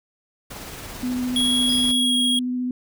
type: noise with tremolo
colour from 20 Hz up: pink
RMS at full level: -35 dBFS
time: 0.5-1.92 s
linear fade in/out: 10 ms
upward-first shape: sine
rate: 18 Hz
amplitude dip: 25%
type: tone with vibrato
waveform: sine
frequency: 249.9 Hz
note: B3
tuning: 21 cents sharp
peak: -22 dBFS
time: 1.03-2.71 s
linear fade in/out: 2 ms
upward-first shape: sine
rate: 14 Hz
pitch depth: 10 cents each way
type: tone with pitch glide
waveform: square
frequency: 3322 to 3291 Hz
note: G#7 to G#7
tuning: 0 to -16 cents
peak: -19 dBFS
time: 1.36-2.39 s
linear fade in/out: 2 ms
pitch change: -16 cents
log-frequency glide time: 1.95-2.13 s
type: tone with exponential decay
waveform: sawtooth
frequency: 4978 Hz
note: D#8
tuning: in tune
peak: -26 dBFS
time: 1.69-2.13 s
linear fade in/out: 5 ms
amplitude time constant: 95 ms
effects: none